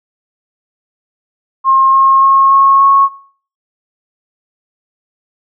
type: tone with pitch steps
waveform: sine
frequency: 1069 / 1076.4 / 1083.9 / 1091.5 / 1099.1 Hz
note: C6 / C6 / C#6 / C#6 / C#6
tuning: +37 / +49 / -39 / -27 / -15 cents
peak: -5 dBFS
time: 1.64-3.09 s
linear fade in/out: 50 ms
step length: 290 ms
effects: noise-tail reverb RT60 0.5 s tail -20 dB re dry